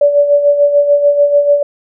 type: tone with tremolo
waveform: sine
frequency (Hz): 577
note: D5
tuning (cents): -31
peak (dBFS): -4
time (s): 0.01-1.63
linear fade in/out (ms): 5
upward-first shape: sine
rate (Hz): 6.8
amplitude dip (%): 60
effects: none